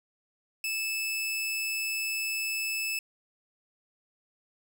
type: tone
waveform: sawtooth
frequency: 2620 Hz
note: E7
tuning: 11 cents flat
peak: -26 dBFS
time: 0.64-2.99 s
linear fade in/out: 2 ms
effects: none